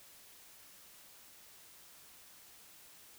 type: silence
effects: white hiss -58 dBFS RMS until 3.18 s